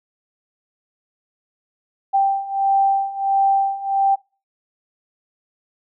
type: beating tone pair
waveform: sine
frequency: 784 / 785.5 Hz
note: G5 / G5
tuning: 0 / +3 cents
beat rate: 1.5 Hz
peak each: -20 / -17 dBFS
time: 2.13-4.16 s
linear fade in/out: 20 ms
effects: noise-tail reverb RT60 0.3 s tail -21 dB re dry